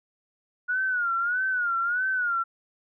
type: tone with vibrato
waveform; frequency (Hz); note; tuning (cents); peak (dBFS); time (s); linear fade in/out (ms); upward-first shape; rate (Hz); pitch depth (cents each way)
sine; 1446; F#6; -40; -23; 0.68-2.44; 20; sine; 1.6; 110
effects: none